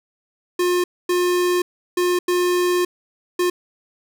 square tone bursts at uneven times, 356.6 Hz, F4, 36 cents sharp, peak -17 dBFS, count 5, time 0.59-0.84 / 1.09-1.62 / 1.97-2.19 / 2.28-2.85 / 3.39-3.5 s, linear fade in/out 5 ms, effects none

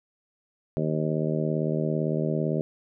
harmonic tone, 77.78 Hz, D#2, in tune, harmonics 2 / 3 / 4 / 5 / 6 / 7 / 8, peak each -27 / -31 / -34 / -31 / -36 / -34 / -34 dBFS, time 0.77-2.61 s, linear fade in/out 0 ms, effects none

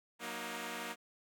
5% pulse chord, D# minor, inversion first, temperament equal with one note detuned, 185 / 236.1 / 311.1 Hz, F#3 / A#3 / D#4, 0 / +22 / 0 cents, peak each -36 / -31 / -34 dBFS, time 0.19-0.96 s, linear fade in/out 50 ms, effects none

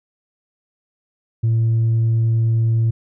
triangle tone with tanh clipping, 113.7 Hz, A#2, 43 cents flat, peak -14 dBFS, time 1.43-2.91 s, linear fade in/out 10 ms, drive 6 dB, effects none

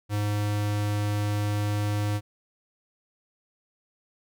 square tone, 103.83 Hz, G#2, in tune, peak -25 dBFS, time 0.09-2.21 s, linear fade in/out 50 ms, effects none

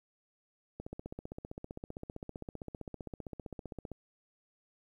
click train, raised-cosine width 2 ms, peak -28 dBFS, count 49, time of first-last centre 0.8-3.917 s, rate 15.4 Hz, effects 11-bit

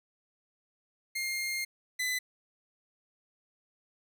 sawtooth tone pair in turn, 2122 / 2008 Hz, C7 / B6, +24 / +28 cents, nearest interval minor second, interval 96 cents, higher first, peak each -28 / -26 dBFS, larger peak second, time 1.15-1.65 / 1.99-2.19 s, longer first, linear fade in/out 10 ms, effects none

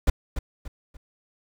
brown noise with echo, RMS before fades -17 dBFS, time 0.07-0.1 s, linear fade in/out 5 ms, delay 290 ms, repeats 3, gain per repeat -9 dB, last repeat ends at 0.97 s, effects none

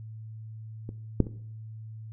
clicks, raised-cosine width 3 ms, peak -24 / -7 / -24 dBFS, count 3, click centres 0.891 / 1.203 / 1.268 s, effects noise-tail reverb RT60 0.6 s tail -17 dB re dry + added 110 Hz sine -39 dBFS peak until 2.12 s

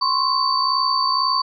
sine tone cluster, 1037 / 1099 / 4572 Hz, C6 / C#6 / D8, -16 / -15 / -47 cents, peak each -21 dBFS, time 0.01-1.42 s, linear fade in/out 10 ms, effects none

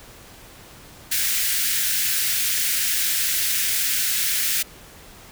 white high-pass noise, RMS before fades -22 dBFS, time 1.11-4.63 s, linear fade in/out 10 ms, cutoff 1500 Hz, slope 48 dB/octave, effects pink hiss -45 dBFS RMS until 5.31 s

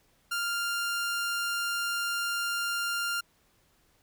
sawtooth tone, 1396.9 Hz, F6, in tune, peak -25 dBFS, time 0.31-3.21 s, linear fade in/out 10 ms, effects pink hiss -67 dBFS RMS until 4.02 s

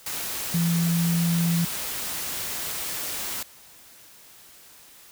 sine tone in noise, 169.2 Hz, E3, 45 cents sharp, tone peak -20 dBFS, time 0.54-1.65 s, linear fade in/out 5 ms, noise white, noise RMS -31 dBFS, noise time 0.06-3.43 s, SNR +8 dB, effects white hiss -50 dBFS RMS until 5.11 s

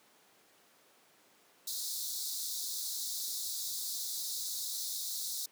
pink high-pass noise, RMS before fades -38 dBFS, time 1.67-5.46 s, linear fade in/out 5 ms, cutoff 3700 Hz, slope 96 dB/octave, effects pink hiss -64 dBFS RMS until 5.51 s + high-pass 300 Hz 12 dB/octave

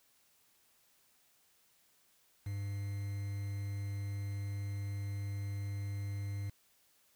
triangle tone with quantisation, 100.3 Hz, G2, 40 cents sharp, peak -34 dBFS, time 2.46-6.5 s, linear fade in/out 5 ms, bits 9, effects white hiss -70 dBFS RMS until 7.15 s

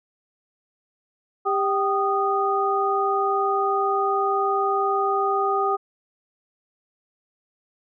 sine tone cluster, 396.7 / 776 / 1234 Hz, G4 / G5 / D#6, +21 / -18 / -15 cents, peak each -24 / -24 / -23 dBFS, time 1.45-5.77 s, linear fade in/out 20 ms, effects none

